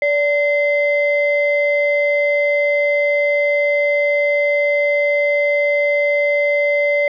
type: tone pair together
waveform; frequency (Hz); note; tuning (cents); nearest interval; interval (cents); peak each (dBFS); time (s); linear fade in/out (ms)
sine; 579 / 2063; D5 / C7; -25 / -25; octave + minor seventh; 2200; -14 / -17; 0.02-7.08; 2
effects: tanh soft clip ceiling -7 dBFS